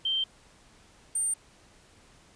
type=tone pair in turn; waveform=sine; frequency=3136 / 8829 Hz; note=G7 / C#9; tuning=0 / -8 cents; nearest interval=octave + tritone; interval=1792 cents; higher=second; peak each=-25 dBFS; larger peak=neither; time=0.05-0.24 / 1.15-1.34 s; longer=neither; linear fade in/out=5 ms; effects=pink hiss -58 dBFS RMS until 2.35 s + resampled to 22050 Hz